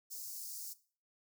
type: high-pass noise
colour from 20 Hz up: white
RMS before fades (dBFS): -45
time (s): 0.1-0.74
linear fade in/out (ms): 20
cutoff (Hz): 4800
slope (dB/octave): 48
effects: noise-tail reverb RT60 0.4 s tail -17 dB re dry